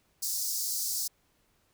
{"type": "high-pass noise", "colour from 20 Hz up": "pink", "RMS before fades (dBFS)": -32, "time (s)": [0.22, 1.08], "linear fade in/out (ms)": 10, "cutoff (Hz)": 4700, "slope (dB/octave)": 48, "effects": ["pink hiss -70 dBFS RMS until 1.73 s"]}